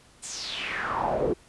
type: noise with band-pass filter sweep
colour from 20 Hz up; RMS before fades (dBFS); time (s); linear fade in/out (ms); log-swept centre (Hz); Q
brown; -29; 0.22-1.34; 20; 8400 to 370; 4.6
effects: pink hiss -56 dBFS RMS until 1.48 s + resampled to 24000 Hz